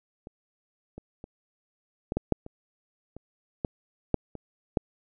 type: clicks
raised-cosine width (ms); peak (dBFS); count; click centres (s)
2; -28 / -27 / -27 / -16 / -13 / -8 / -27 / -28 / -14 / -8 / -25 / -9; 12; 0.271 / 0.98 / 1.241 / 2.121 / 2.17 / 2.323 / 2.464 / 3.166 / 3.648 / 4.143 / 4.353 / 4.772
effects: none